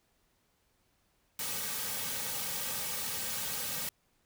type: noise with comb filter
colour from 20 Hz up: white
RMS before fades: -36 dBFS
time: 1.39-3.89 s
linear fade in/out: 2 ms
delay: 2.9 ms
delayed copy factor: -0.9
effects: pink hiss -73 dBFS RMS until 4.25 s